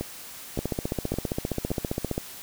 two click trains, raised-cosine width 2 ms, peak -16 / -13 dBFS, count 4 / 25, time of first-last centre 0.01-1.705 / 0.59-2.179 s, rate 1.77 / 15.1 Hz, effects white hiss -42 dBFS RMS until 2.42 s

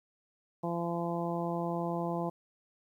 harmonic tone, 170.7 Hz, F3, 39 cents flat, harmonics 1 / 2 / 3 / 4 / 5 / 6, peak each -35 / -37 / -39 / -38 / -40 / -42 dBFS, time 0.63-2.3 s, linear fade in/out 10 ms, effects 11-bit

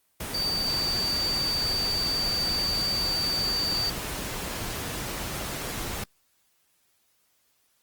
sine tone in noise, 4616 Hz, D8, 31 cents flat, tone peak -25 dBFS, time 0.34-3.9 s, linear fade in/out 5 ms, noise pink, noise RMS -33 dBFS, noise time 0.2-6.04 s, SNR +5 dB, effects white hiss -69 dBFS RMS until 7.82 s + Opus 24 kbps

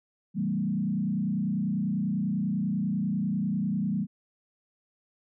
sine tone with frequency modulation, 197.3 Hz, G3, 11 cents sharp, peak -25 dBFS, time 0.34-4.07 s, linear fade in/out 50 ms, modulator 30.1 Hz, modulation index 1.3, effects none

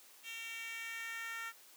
10% pulse tone with high-pass filter sweep, 457.1 Hz, A#4, 34 cents flat, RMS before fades -44 dBFS, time 0.23-1.53 s, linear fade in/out 50 ms, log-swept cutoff 2800 to 1500 Hz, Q 2.7, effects white hiss -60 dBFS RMS until 1.76 s + high-pass 300 Hz 12 dB/octave

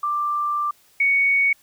sine tone pair in turn, 1181 / 2229 Hz, D6 / C#7, +9 / +9 cents, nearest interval major seventh, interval 1100 cents, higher second, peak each -20 / -15 dBFS, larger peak second, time 0.03-0.71 / 1-1.53 s, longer first, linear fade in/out 5 ms, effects white hiss -57 dBFS RMS until 1.62 s

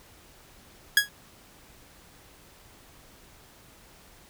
sawtooth tone with exponential decay, 1661.2 Hz, G#6, in tune, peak -9 dBFS, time 0.97-1.09 s, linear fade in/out 2 ms, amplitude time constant 26 ms, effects pink hiss -54 dBFS RMS until 4.29 s

